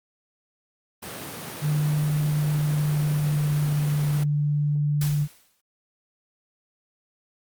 pink high-pass noise, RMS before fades -36 dBFS, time 1.02-4.24 s, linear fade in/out 10 ms, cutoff 110 Hz, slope 24 dB/octave
sine tone with pitch glide, 150 to 147.08 Hz, D3 to D3, +37 to +3 cents, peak -20 dBFS, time 1.61-5.28 s, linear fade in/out 50 ms, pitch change -34 cents, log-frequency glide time 2.47-4.19 s
white noise with exponential decay, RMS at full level -32 dBFS, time 5.01-5.61 s, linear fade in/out 5 ms, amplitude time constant 130 ms
effects Opus 32 kbps

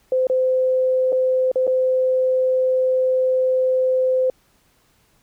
sine tone with dropouts, 515 Hz, C5, 28 cents flat, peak -15 dBFS, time 0.12-4.3 s, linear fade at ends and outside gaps 2 ms, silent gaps 0.27-0.298 / 1.122-1.127 / 1.516-1.557 / 1.669-1.676 s, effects pink hiss -60 dBFS RMS until 5.22 s

